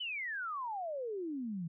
sine exponential sweep, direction down, 3074 to 158.7 Hz, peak -36 dBFS, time 0-1.68 s, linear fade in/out 10 ms, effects none

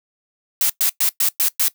blue noise bursts, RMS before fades -17 dBFS, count 6, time 0.61-1.682 s, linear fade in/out 2 ms, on 87 ms, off 110 ms, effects noise-tail reverb RT60 0.1 s tail -19 dB re dry

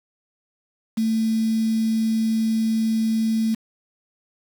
sine tone with quantisation, 222.2 Hz, A3, 17 cents sharp, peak -18 dBFS, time 0.97-3.55 s, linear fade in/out 10 ms, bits 6, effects none

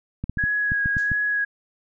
clicks, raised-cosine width 5 ms, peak -15 dBFS, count 8, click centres 0.24 / 0.296 / 0.373 / 0.439 / 0.719 / 0.859 / 0.968 / 1.117 s
sine tone with vibrato, 1661.2 Hz, G#6, in tune, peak -20 dBFS, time 0.38-1.45 s, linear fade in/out 10 ms, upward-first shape sine, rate 1.5 Hz, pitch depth 18 cents each way
violet noise with exponential decay, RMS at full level -33 dBFS, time 0.98-1.25 s, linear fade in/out 1 ms, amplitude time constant 57 ms
effects resampled to 16000 Hz

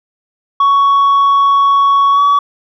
sine tone with pitch glide, 1116 to 1136.2 Hz, C#6 to C#6, +11 to +42 cents, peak -4 dBFS, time 0.6-2.39 s, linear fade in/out 5 ms, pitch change +31 cents, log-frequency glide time 2.12-2.21 s, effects tanh soft clip ceiling -6 dBFS

